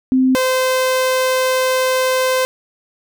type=tone pair in turn; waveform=sine / sawtooth; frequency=259.5 / 516 Hz; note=C4 / C5; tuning=-14 / -24 cents; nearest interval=octave; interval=1190 cents; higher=second; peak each=-10 dBFS; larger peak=neither; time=0.12-0.35 / 0.35-2.45 s; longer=second; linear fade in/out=0 ms; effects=none